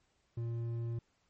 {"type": "tone with hard clipping", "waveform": "sine", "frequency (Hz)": 116.6, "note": "A#2", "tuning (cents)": 1, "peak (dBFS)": -36, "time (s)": [0.37, 0.99], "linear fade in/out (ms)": 5, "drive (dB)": 6, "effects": ["pink hiss -75 dBFS RMS until 1.29 s", "MP3 32 kbps"]}